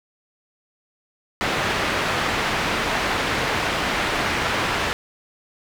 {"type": "low-pass noise", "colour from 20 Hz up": "white", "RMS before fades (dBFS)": -23, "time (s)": [1.41, 4.93], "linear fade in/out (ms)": 0, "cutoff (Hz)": 2200, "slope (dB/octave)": 12, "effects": []}